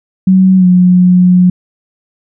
sine tone with pitch glide, 188 to 180.65 Hz, F#3 to F#3, +28 to -41 cents, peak -3 dBFS, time 0.27-1.5 s, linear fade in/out 5 ms, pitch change -69 cents, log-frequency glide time 0.57-0.66 s, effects none

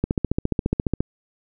click train, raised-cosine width 3 ms, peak -7 dBFS, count 15, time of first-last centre 0.04-1.006 s, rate 14.5 Hz, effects none

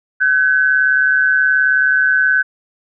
sine tone pair together, 1522.4 / 1661.2 Hz, F#6 / G#6, +49 / 0 cents, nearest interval major second, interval 151 cents, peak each -11 / -18 dBFS, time 0.2-2.43 s, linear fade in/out 20 ms, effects none

